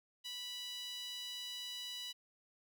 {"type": "tone with high-pass filter", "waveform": "sawtooth", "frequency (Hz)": 984, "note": "B5", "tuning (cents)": -7, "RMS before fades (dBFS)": -45, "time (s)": [0.24, 2.13], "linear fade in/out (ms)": 20, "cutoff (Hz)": 3400, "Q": 9.2, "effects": []}